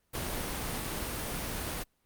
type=noise; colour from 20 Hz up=pink; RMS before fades=-35 dBFS; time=0.13-1.84 s; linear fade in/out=20 ms; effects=pink hiss -74 dBFS RMS until 2.05 s + Opus 32 kbps